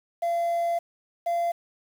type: tone pair in turn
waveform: sine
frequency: 684 / 686.6 Hz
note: F5 / F5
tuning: -36 / -30 cents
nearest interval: unison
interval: 6 cents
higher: second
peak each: -20 dBFS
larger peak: neither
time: 0.22-0.79 / 1.26-1.52 s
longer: first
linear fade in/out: 10 ms
effects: tanh soft clip ceiling -22 dBFS + 8-bit